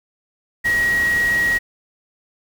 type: tone in noise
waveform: sine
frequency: 1900 Hz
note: A#6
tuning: 33 cents sharp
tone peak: -15 dBFS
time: 0.64-1.59 s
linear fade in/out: 20 ms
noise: pink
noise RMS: -30 dBFS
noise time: 0.64-1.59 s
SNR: +12 dB
effects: none